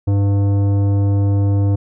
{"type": "tone with tanh clipping", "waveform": "sine", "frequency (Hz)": 100, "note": "G2", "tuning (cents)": 35, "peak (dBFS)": -14, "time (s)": [0.07, 1.76], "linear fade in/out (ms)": 10, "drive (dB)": 13, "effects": []}